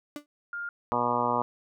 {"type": "tone with exponential decay", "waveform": "35% pulse", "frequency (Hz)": 293.7, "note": "D4", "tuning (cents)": 0, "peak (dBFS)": -30, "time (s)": [0.16, 0.26], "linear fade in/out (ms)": 1, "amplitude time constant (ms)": 20}
{"type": "tone", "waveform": "sine", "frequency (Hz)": 1407, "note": "F6", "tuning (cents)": 12, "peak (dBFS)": -32, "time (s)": [0.53, 0.69], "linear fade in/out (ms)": 2}
{"type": "harmonic tone", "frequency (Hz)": 121.1, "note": "B2", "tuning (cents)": -34, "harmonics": [1, 2, 3, 4, 5, 6, 7, 8, 9, 10], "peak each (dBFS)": [-40, -34, -39, -33, -34, -35, -32, -29, -32, -33], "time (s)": [0.92, 1.42], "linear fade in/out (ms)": 0}
{"effects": []}